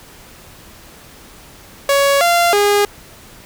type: tone with pitch steps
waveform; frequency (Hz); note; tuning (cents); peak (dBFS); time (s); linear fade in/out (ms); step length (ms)
sawtooth; 559 / 691 / 409.3; C#5 / F5 / G#4; +14 / -19 / -25; -7; 1.89-2.85; 2; 320
effects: pink hiss -41 dBFS RMS until 3.45 s